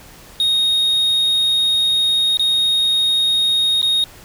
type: tone with dropouts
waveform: triangle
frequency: 3729 Hz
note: A#7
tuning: in tune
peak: -12 dBFS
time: 0.4-4.04 s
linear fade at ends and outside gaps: 1 ms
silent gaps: 2.371-2.395 / 3.816-3.828 s
effects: pink hiss -42 dBFS RMS until 4.24 s